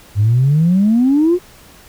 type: exponential sweep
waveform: sine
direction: up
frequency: 98 to 370 Hz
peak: -8 dBFS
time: 0.15-1.39 s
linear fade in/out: 50 ms
effects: tanh soft clip ceiling -5 dBFS + pink hiss -43 dBFS RMS until 1.88 s